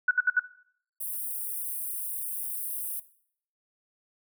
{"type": "tone bursts", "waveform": "sine", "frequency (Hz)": 1480, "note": "F#6", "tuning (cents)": 0, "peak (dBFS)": -18, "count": 4, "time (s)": [0.08, 0.396], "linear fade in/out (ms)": 5, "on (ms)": 31, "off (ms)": 64}
{"type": "high-pass noise", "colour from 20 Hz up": "white", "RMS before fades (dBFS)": -34, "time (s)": [1, 3], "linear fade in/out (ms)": 10, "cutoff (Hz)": 8800, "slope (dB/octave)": 96}
{"effects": ["noise-tail reverb RT60 0.6 s tail -17 dB re dry"]}